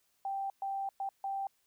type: tone bursts at uneven times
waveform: sine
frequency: 784 Hz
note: G5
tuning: in tune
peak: -33 dBFS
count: 4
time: 0.25-0.5 / 0.62-0.89 / 1-1.09 / 1.24-1.47 s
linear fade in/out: 2 ms
effects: white hiss -74 dBFS RMS until 1.66 s